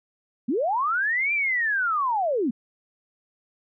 sine linear two-way sweep, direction up then down, 207.7 to 2395 to 207.7 Hz, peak -21 dBFS, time 0.48-2.51 s, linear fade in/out 10 ms, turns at 1.33 s, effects none

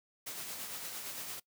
white noise with tremolo, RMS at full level -41 dBFS, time 0.26-1.4 s, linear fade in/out 10 ms, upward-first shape sine, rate 8.8 Hz, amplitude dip 35%, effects noise-tail reverb RT60 0.1 s tail -21 dB re dry + high-pass 100 Hz 12 dB/octave

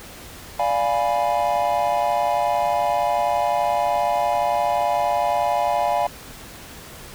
triangle chord, D diminished seventh, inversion none, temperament equal, 587.3 / 698.5 / 830.6 / 987.8 Hz, D5 / F5 / Ab5 / Cb6, 0 / 0 / 0 / 0 cents, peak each -23 / -20 / -21 / -25 dBFS, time 0.59-6.07 s, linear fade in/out 5 ms, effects pink hiss -40 dBFS RMS until 7.14 s

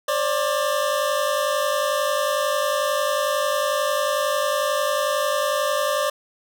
25% pulse tone pair together, 538.9 / 590 Hz, C#5 / D5, -49 / +8 cents, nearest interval major second, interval 157 cents, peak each -21 / -18 dBFS, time 0.08-6.1 s, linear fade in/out 5 ms, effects none

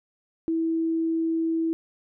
sine tone, 326.7 Hz, E4, 15 cents flat, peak -22 dBFS, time 0.48-1.73 s, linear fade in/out 0 ms, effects none

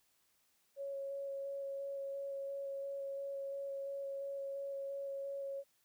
sine tone with vibrato, 553 Hz, C#5, 4 cents flat, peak -39 dBFS, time 0.76-5.64 s, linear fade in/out 50 ms, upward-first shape square, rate 2.9 Hz, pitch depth 8 cents each way, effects white hiss -75 dBFS RMS until 5.84 s

